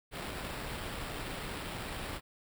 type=noise with sample-and-hold; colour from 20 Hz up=pink; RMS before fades=-40 dBFS; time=0.11-2.21 s; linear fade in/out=50 ms; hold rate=6300 Hz; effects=none